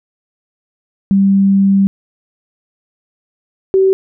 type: tone pair in turn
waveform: sine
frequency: 196 / 382.8 Hz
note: G3 / G4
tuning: 0 / -41 cents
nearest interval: octave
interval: 1159 cents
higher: second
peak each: -7 dBFS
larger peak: neither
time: 1.11-1.87 / 3.74-3.93 s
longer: first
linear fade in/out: 0 ms
effects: none